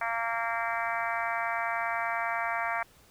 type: harmonic tone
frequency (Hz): 230.2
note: A#3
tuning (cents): -22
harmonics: 3 / 4 / 5 / 6 / 7 / 8 / 9 / 10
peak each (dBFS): -34 / -35 / -36 / -37 / -37 / -38 / -39 / -39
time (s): 0.01-2.83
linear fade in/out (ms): 5
effects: pink hiss -59 dBFS RMS until 3.1 s